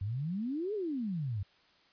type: exponential two-way sweep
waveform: sine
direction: up then down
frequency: 92.5 to 440 to 92.5 Hz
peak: -32 dBFS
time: 0.01-1.43 s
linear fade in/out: 5 ms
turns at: 0.74 s
effects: white hiss -65 dBFS RMS until 1.92 s + resampled to 11025 Hz